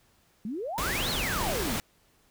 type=exponential two-way sweep; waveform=sine; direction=up then down; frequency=195 to 4435 to 195 Hz; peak=-31 dBFS; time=0.45-1.76 s; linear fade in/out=2 ms; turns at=1.1 s
type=noise; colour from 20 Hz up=pink; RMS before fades=-31 dBFS; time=0.78-1.8 s; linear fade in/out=0 ms
effects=pink hiss -65 dBFS RMS until 2.3 s